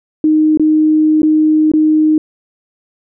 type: tone with dropouts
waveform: sine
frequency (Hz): 309.6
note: D#4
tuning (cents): -9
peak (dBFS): -7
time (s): 0.24-2.18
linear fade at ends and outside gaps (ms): 2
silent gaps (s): 0.574-0.596 / 1.219-1.231 / 1.717-1.736
effects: none